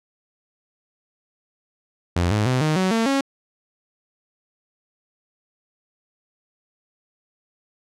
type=tone with pitch steps; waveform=sawtooth; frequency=87.31 / 105.64 / 127.83 / 154.67 / 187.15 / 226.5 / 274 Hz; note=F2 / G#2 / C3 / D#3 / F#3 / A#3 / C#4; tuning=0 / +30 / -40 / -10 / +20 / -50 / -20 cents; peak=-14 dBFS; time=2.16-3.21 s; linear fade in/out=5 ms; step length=150 ms; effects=low-pass 8000 Hz 12 dB/octave